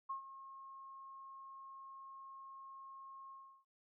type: tone with ADSR envelope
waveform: sine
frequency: 1079 Hz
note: C#6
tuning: 47 cents flat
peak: -38 dBFS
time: 0.09-3.65 s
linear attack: 13 ms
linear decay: 110 ms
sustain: -13 dB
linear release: 340 ms
effects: noise-tail reverb RT60 0.3 s tail -20 dB re dry